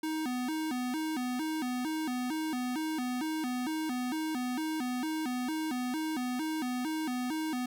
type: tone with vibrato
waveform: square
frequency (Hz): 280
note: C#4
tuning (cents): +18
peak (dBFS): -32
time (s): 0.03-7.66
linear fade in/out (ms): 5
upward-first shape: square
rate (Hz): 2.2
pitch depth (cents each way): 200
effects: none